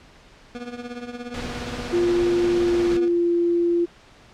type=tone with tremolo; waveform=25% pulse; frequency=242.3 Hz; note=B3; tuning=33 cents flat; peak=-25 dBFS; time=0.55-3.08 s; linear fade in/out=0 ms; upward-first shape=triangle; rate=17 Hz; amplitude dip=80%
type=noise; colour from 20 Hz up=pink; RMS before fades=-32 dBFS; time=1.34-2.97 s; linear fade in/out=2 ms
type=tone with pitch glide; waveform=sine; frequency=349.2 to 344.2 Hz; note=F4 to F4; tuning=0 to -25 cents; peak=-17 dBFS; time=1.92-3.86 s; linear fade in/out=20 ms; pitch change=-25 cents; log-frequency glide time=2.54-3.33 s
effects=pink hiss -50 dBFS RMS until 4.33 s + low-pass 5000 Hz 12 dB/octave